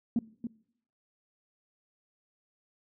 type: tone with echo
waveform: sine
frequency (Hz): 233.1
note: A#3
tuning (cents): 0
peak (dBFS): -22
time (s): 0.16-0.19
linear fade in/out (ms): 2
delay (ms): 280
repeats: 1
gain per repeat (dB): -9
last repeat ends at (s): 0.47
effects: noise-tail reverb RT60 0.7 s tail -22 dB re dry + tanh soft clip ceiling -19 dBFS